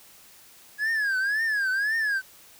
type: tone with vibrato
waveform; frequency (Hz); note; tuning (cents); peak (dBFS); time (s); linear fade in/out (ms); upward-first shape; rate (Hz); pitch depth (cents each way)
triangle; 1661.2; G#6; 0; -21; 0.78-2.22; 50; triangle; 1.9; 180
effects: white hiss -52 dBFS RMS until 2.59 s